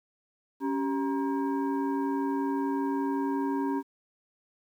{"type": "tone with frequency modulation", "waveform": "sine", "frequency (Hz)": 277.2, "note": "C#4", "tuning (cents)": 0, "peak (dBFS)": -26, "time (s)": [0.6, 3.83], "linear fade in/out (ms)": 50, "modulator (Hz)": 666, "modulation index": 0.89, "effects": ["10-bit"]}